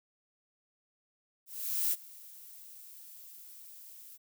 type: noise with ADSR envelope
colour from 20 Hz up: violet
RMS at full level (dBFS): -29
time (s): 1.46-4.18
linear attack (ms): 460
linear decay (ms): 36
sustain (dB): -22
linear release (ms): 28
effects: none